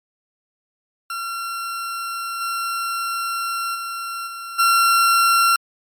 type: tone with level steps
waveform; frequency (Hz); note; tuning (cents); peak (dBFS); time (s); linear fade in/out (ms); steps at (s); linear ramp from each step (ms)
40% pulse; 1366; F6; -39; -24 / -21 / -25 / -29 / -12; 1.1-5.56; 2; 2.4 / 3.74 / 4.26 / 4.58; 20
effects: MP3 64 kbps